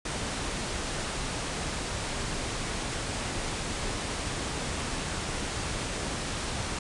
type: low-pass noise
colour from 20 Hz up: pink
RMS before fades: -33 dBFS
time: 0.05-6.79 s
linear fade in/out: 5 ms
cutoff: 9800 Hz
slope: 96 dB/octave
effects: none